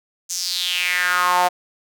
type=tone with high-pass filter sweep; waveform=sawtooth; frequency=179.4 Hz; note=F3; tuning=47 cents sharp; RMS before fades=-20 dBFS; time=0.29-1.49 s; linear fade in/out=20 ms; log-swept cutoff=6600 to 730 Hz; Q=4.6; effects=none